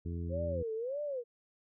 harmonic tone, 85.3 Hz, F2, 40 cents flat, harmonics 1 / 2 / 3 / 4 / 5, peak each -36 / -42 / -46 / -48 / -50 dBFS, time 0.05-0.63 s, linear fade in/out 10 ms
sine tone with vibrato, 510 Hz, C5, 44 cents flat, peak -34 dBFS, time 0.29-1.24 s, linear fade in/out 50 ms, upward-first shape sine, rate 1.7 Hz, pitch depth 260 cents each way
effects none

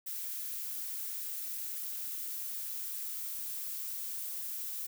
violet noise with high-pass filter sweep, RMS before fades -39 dBFS, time 0.06-4.87 s, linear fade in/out 10 ms, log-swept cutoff 1500 to 970 Hz, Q 1.6, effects none

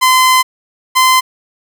sawtooth tone pair in turn, 1028 / 1031.9 Hz, C6 / C6, -31 / -24 cents, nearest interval unison, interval 7 cents, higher second, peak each -3 dBFS, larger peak neither, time 0.01-0.43 / 0.95-1.21 s, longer first, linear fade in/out 20 ms, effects none

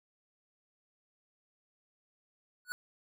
square tone with exponential growth, 1472 Hz, F#6, 9 cents flat, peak -31 dBFS, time 2.65-2.72 s, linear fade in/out 0 ms, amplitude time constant 15 ms, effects none

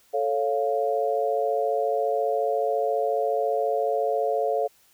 sine chord, A augmented, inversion none, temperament equal, 440 / 554.4 / 698.5 Hz, A4 / C#5 / E#5, 0 / 0 / 0 cents, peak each -26 dBFS, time 0.13-4.68 s, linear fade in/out 20 ms, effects white hiss -60 dBFS RMS until 4.93 s

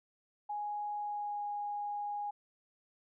sine tone with pitch glide, 830.6 to 823.9 Hz, G#5 to G#5, 0 to -14 cents, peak -35 dBFS, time 0.49-2.31 s, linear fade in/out 10 ms, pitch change -14 cents, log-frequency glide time 0.96-1.46 s, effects none

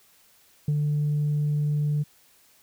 sine tone with ADSR envelope, 148.2 Hz, D3, 16 cents sharp, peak -17 dBFS, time 0.68-2.04 s, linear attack 4 ms, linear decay 50 ms, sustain -3 dB, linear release 23 ms, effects tanh soft clip ceiling -19 dBFS + white hiss -59 dBFS RMS until 2.62 s

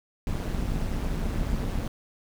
brown noise with amplitude modulation, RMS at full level -25 dBFS, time 0.27-1.88 s, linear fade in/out 2 ms, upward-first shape sine, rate 192 Hz, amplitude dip 70%, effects none

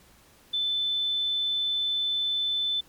sine tone, 3520 Hz, A7, in tune, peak -24 dBFS, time 0.53-2.81 s, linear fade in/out 10 ms, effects pink hiss -57 dBFS RMS until 2.88 s + MP3 96 kbps

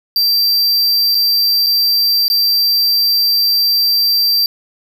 square tone with dropouts, 4699 Hz, D8, in tune, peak -11 dBFS, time 0.16-4.46 s, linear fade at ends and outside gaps 1 ms, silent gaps 1.147-1.151 / 1.663-1.667 / 2.281-2.3 s, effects 7-bit

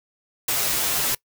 white noise with comb filter, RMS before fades -23 dBFS, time 0.48-1.15 s, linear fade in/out 5 ms, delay 11 ms, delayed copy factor -0.7, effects noise-tail reverb RT60 0.1 s tail -23 dB re dry

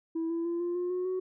sine tone with pitch steps, 327.5 / 334.4 / 341.4 / 348.6 / 355.9 / 363.4 / 371 Hz, E4 / E4 / F4 / F4 / F4 / F#4 / F#4, -11 / +25 / -39 / -3 / +33 / -31 / +5 cents, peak -27 dBFS, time 0.15-1.2 s, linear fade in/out 10 ms, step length 150 ms, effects tanh soft clip ceiling -27 dBFS

